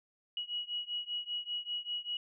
sine beating tone pair, 2910 / 2915.1 Hz, F#7 / F#7, -29 / -26 cents, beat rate 5.1 Hz, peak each -38 / -39 dBFS, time 0.37-2.17 s, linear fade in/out 2 ms, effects none

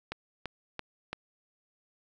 click train, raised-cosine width 0.3 ms, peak -19 dBFS, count 4, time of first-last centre 0.12-1.13 s, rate 2.97 Hz, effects none

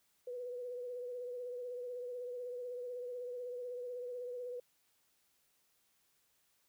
sine tone with vibrato, 492.8 Hz, B4, 4 cents flat, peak -40 dBFS, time 0.27-4.6 s, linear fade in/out 5 ms, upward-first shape triangle, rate 16 Hz, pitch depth 43 cents each way, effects white hiss -75 dBFS RMS until 6.68 s

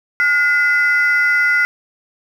sine tone pair together, 1436 / 2029 Hz, F6 / B6, +48 / +46 cents, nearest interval tritone, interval 598 cents, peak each -13 dBFS, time 0.2-1.65 s, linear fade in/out 0 ms, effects tanh soft clip ceiling -7 dBFS + 7-bit

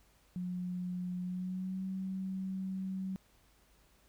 sine tone with pitch glide, 180 to 189.6 Hz, F#3 to F#3, -47 to +43 cents, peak -35 dBFS, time 0.36-3.16 s, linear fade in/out 0 ms, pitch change +90 cents, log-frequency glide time 1.22-1.84 s, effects added 51 Hz sine -69 dBFS peak until 4.08 s + pink hiss -68 dBFS RMS until 4.08 s

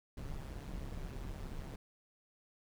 brown noise with amplitude modulation, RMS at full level -40 dBFS, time 0.17-1.76 s, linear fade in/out 5 ms, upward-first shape sine, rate 138 Hz, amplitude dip 70%, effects none

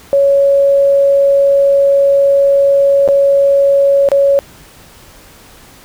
sine tone with dropouts, 557 Hz, C#5, 8 cents sharp, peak -6 dBFS, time 0.13-4.39 s, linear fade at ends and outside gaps 0 ms, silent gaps 3.077-3.087 / 4.088-4.117 s, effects pink hiss -40 dBFS RMS until 5.84 s

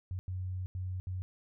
sine tone bursts at uneven times, 92.3 Hz, F#2, 4 cents flat, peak -34 dBFS, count 4, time 0.11-0.19 / 0.28-0.66 / 0.75-1 / 1.07-1.22 s, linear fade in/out 0 ms, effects none

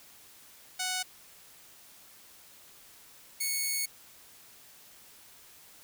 5% pulse tone pair in turn, 740 / 2210 Hz, F#5 / C#7, 0 / -6 cents, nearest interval octave + perfect fifth, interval 1894 cents, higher second, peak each -19 dBFS, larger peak neither, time 0.79-1.03 / 3.4-3.86 s, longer second, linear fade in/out 10 ms, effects white hiss -55 dBFS RMS until 5.83 s

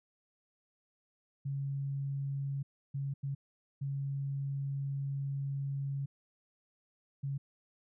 sine tone bursts at uneven times, 138.59 Hz, C#3, in tune, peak -33 dBFS, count 5, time 1.45-2.63 / 2.94-3.14 / 3.23-3.35 / 3.81-6.06 / 7.23-7.38 s, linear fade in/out 10 ms, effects none

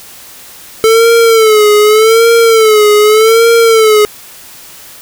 square tone with vibrato, 440 Hz, A4, in tune, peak -4 dBFS, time 0.84-4.05 s, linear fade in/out 0 ms, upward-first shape sine, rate 0.84 Hz, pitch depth 90 cents each way, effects white hiss -33 dBFS RMS until 5.01 s

